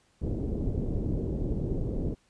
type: low-pass noise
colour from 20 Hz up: pink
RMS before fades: -30 dBFS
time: 0.21-2.15 s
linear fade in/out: 20 ms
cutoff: 440 Hz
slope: 24 dB/octave
effects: pink hiss -67 dBFS RMS until 2.29 s + resampled to 22050 Hz